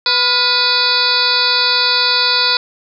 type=harmonic tone with a mistuned harmonic; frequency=496 Hz; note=B4; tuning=7 cents sharp; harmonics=1 / 2 / 3 / 4 / 5 / 7 / 8 / 9 / 10; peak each=-27 / -21 / -20 / -28 / -22 / -22 / -17 / -16 / -21 dBFS; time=0.06-2.57 s; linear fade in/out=2 ms; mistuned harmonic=3; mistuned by=-67 cents; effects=none